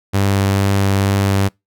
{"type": "tone with vibrato", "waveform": "sawtooth", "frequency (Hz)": 98.5, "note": "G2", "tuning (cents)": 9, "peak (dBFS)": -9, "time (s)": [0.13, 1.49], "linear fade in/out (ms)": 20, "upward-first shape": "triangle", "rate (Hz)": 2.2, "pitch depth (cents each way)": 10, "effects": ["noise-tail reverb RT60 0.2 s tail -26 dB re dry"]}